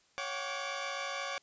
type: tone cluster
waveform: 15% pulse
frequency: 555 / 721 / 774 / 1158 Hz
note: C#5 / F#5 / G5 / D6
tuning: +2 / -45 / -22 / -25 cents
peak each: -33 / -37 / -38 / -34 dBFS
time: 0.18-1.38 s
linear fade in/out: 0 ms
effects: white hiss -68 dBFS RMS until 1.42 s + resampled to 16000 Hz